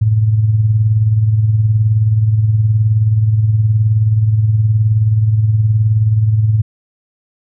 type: tone with tremolo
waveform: sine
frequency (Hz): 108.7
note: A2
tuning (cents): -21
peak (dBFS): -6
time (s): 0.01-6.62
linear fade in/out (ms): 10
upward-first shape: triangle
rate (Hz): 19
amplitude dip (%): 60
effects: none